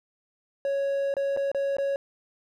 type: tone with dropouts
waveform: triangle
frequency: 554.4 Hz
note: C#5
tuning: in tune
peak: -22 dBFS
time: 0.65-1.96 s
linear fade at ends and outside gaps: 1 ms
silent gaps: 1.14-1.167 / 1.365-1.372 / 1.516-1.547 / 1.768-1.784 s
effects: none